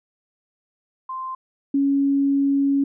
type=tone pair in turn; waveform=sine; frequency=1043 / 278 Hz; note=C6 / C#4; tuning=-6 / +5 cents; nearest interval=octave + major seventh; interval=2289 cents; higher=first; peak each=-27 / -16 dBFS; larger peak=second; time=1.09-1.35 / 1.74-2.84 s; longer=second; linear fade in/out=5 ms; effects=none